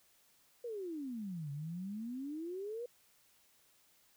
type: exponential two-way sweep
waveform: sine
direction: down then up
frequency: 493.9 to 138.8 to 493.9 Hz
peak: -39 dBFS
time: 0.64-2.86 s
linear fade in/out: 5 ms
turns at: 1.51 s
effects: white hiss -69 dBFS RMS until 4.16 s